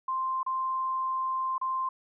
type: tone with dropouts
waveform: sine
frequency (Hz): 1046.5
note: C6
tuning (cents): 0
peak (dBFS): -27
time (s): 0.08-1.89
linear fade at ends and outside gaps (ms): 5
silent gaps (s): 0.431-0.463 / 1.581-1.613
effects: none